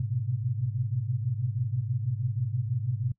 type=tone cluster; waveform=sine; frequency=105.4 / 122.7 / 128.9 Hz; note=G#2 / B2 / C3; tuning=+26 / -11 / -26 cents; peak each=-31 dBFS; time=0-3.12 s; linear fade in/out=5 ms; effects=noise-tail reverb RT60 0.1 s tail -23 dB re dry